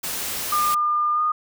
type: noise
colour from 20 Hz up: white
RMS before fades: -28 dBFS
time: 0.03-0.75 s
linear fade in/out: 10 ms
type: tone with pitch glide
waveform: sine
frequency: 1205 to 1226.1 Hz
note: D6 to D#6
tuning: +44 to -26 cents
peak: -18 dBFS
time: 0.52-1.32 s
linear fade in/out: 5 ms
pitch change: +30 cents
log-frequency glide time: 1.13-1.21 s
effects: none